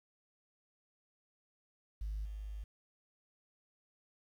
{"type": "tone with level steps", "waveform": "sine", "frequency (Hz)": 51.91, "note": "G#1", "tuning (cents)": 0, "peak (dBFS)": [-35, -40], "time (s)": [2.01, 2.64], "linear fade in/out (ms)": 5, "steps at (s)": 2.25, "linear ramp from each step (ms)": 5, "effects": ["tanh soft clip ceiling -33 dBFS", "11-bit"]}